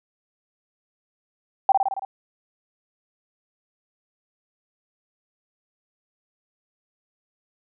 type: tone with echo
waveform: sine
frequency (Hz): 780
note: G5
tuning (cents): -9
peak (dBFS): -11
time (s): 1.69-1.72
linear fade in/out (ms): 2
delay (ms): 55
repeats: 6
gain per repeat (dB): -3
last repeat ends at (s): 2.05
effects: none